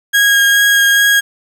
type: tone with vibrato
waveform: 35% pulse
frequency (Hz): 1636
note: G#6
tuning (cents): -26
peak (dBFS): -6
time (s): 0.13-1.21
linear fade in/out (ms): 20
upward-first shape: sine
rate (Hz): 2.4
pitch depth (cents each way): 10
effects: 7-bit